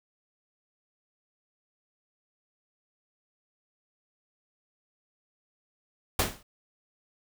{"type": "noise with exponential decay", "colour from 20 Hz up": "pink", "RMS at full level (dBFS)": -21, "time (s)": [6.19, 6.43], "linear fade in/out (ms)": 5, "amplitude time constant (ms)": 51, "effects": []}